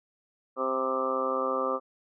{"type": "harmonic tone with a mistuned harmonic", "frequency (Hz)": 131.3, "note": "C3", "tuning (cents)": 6, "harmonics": [2, 3, 4, 5, 6, 7, 8, 9, 10], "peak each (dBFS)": [-37, -35, -30, -40, -41, -42, -39, -30, -39], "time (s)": [0.56, 1.8], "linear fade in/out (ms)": 50, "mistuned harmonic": 10, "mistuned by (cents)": -22, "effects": []}